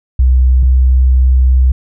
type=tone pair in turn; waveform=sine; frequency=63.6 / 64.04 Hz; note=C2 / C2; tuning=-48 / -37 cents; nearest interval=unison; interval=11 cents; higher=second; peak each=-5 dBFS; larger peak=neither; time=0.19-0.63 / 0.63-1.72 s; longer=second; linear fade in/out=5 ms; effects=none